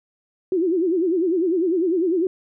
sine tone with vibrato, 349.6 Hz, F4, 2 cents sharp, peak -17 dBFS, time 0.52-2.27 s, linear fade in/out 2 ms, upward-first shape sine, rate 10 Hz, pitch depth 160 cents each way, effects none

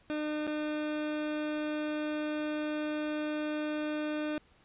30% pulse tone with dropouts, 302.8 Hz, D#4, 47 cents flat, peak -29 dBFS, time 0.1-4.38 s, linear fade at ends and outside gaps 0 ms, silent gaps 0.468-0.475 s, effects pink hiss -64 dBFS RMS until 4.64 s + resampled to 8000 Hz

